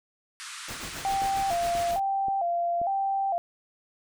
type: band-pass noise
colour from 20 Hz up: pink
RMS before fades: -40 dBFS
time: 0.4-1.91 s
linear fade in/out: 0 ms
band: 1100 to 10000 Hz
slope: 48 dB/octave
type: noise with tremolo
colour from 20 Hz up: pink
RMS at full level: -37 dBFS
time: 0.68-2 s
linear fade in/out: 5 ms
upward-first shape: triangle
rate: 7.4 Hz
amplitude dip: 80%
type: tone with vibrato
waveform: sine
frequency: 735 Hz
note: F#5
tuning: 12 cents flat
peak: -24 dBFS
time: 1.05-3.38 s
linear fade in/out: 0 ms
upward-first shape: square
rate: 1.1 Hz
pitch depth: 110 cents each way
type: click train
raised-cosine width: 2 ms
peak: -27 dBFS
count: 4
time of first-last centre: 1.22-2.816 s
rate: 1.88 Hz
effects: none